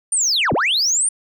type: linear two-way sweep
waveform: sine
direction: down then up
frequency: 9300 to 84.1 to 9300 Hz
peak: -13 dBFS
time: 0.12-1.09 s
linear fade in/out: 5 ms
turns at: 0.53 s
effects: tanh soft clip ceiling -13 dBFS